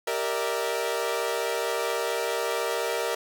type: chord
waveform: sawtooth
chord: E half-diminished seventh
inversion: first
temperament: equal with one note detuned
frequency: 392 / 466.2 / 587.3 / 651.7 Hz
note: G4 / Bb4 / D5 / E5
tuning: 0 / 0 / 0 / -20 cents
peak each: -30 / -25 / -29 / -29 dBFS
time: 0.07-3.15 s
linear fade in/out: 5 ms
effects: none